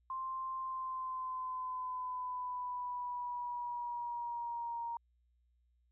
sine tone with pitch glide, 1050 to 935.4 Hz, C6 to A#5, +6 to +6 cents, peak -37 dBFS, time 0.1-4.97 s, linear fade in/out 2 ms, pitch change -200 cents, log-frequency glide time 0.56-4.82 s, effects added 60 Hz sine -70 dBFS peak until 5.91 s

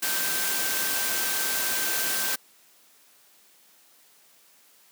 sine tone in noise, 1558 Hz, G6, 11 cents flat, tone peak -34 dBFS, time 0.02-2.36 s, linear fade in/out 10 ms, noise white, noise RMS -27 dBFS, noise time 0.02-2.36 s, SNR -10 dB, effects white hiss -58 dBFS RMS until 4.91 s + high-pass 200 Hz 12 dB/octave

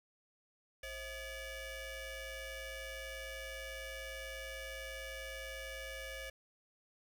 20% pulse ring-modulated tone, 587.3 Hz, D5, in tune, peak -35 dBFS, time 0.83-6.3 s, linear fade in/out 5 ms, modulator 1120 Hz, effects none

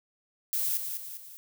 violet noise with echo, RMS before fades -29 dBFS, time 0.53-0.77 s, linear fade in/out 0 ms, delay 200 ms, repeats 3, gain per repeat -6 dB, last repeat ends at 1.37 s, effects none

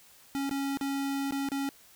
square tone with dropouts, 276.3 Hz, C#4, 6 cents flat, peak -30 dBFS, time 0.35-1.69 s, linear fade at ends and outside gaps 0 ms, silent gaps 0.494-0.511 / 0.772-0.811 / 1.309-1.323 / 1.488-1.518 s, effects white hiss -57 dBFS RMS until 1.95 s

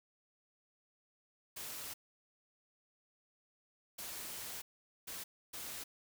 white noise bursts at uneven times, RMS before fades -45 dBFS, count 4, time 1.56-1.94 / 3.98-4.62 / 5.07-5.24 / 5.53-5.84 s, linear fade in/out 10 ms, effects none

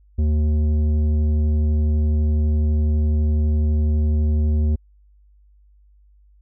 sine tone with tanh clipping, 76 Hz, D#2, 40 cents flat, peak -17 dBFS, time 0.18-4.76 s, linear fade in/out 10 ms, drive 10 dB, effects added 50 Hz sine -50 dBFS peak until 6.41 s

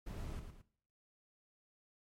brown noise with echo, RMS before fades -44 dBFS, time 0.06-0.4 s, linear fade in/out 10 ms, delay 110 ms, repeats 2, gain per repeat -7 dB, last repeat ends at 0.62 s, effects noise-tail reverb RT60 0.6 s tail -18 dB re dry + MP3 64 kbps

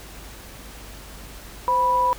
sine tone pair together, 517.7 / 984 Hz, C5 / B5, -18 / -7 cents, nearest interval major seventh, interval 1111 cents, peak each -27 / -17 dBFS, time 1.68-2.13 s, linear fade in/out 0 ms, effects added 50 Hz sine -42 dBFS peak until 2.18 s + pink hiss -42 dBFS RMS until 2.18 s

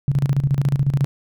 sine tone with tremolo, 138.7 Hz, C#3, 1 cent sharp, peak -13 dBFS, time 0.08-1.05 s, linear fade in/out 0 ms, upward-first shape square, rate 14 Hz, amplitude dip 75%, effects none

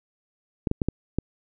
clicks, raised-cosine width 3 ms, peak -10 dBFS, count 5, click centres 0.672 / 0.714 / 0.818 / 0.886 / 1.186 s, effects none

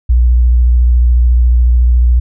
sine tone with vibrato, 60.4 Hz, B1, 38 cents flat, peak -5 dBFS, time 0.09-2.2 s, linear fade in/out 10 ms, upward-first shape sine, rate 14 Hz, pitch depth 38 cents each way, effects none

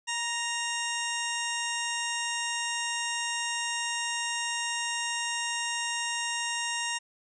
harmonic tone with a mistuned harmonic, 932.3 Hz, A#5, in tune, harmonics 1 / 2 / 3 / 4 / 6 / 7 / 8 / 9 / 10, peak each -36 / -35 / -35 / -40 / -38 / -42 / -40 / -42 / -46 dBFS, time 0.07-6.99 s, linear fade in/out 20 ms, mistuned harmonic 1, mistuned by +27 cents, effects none

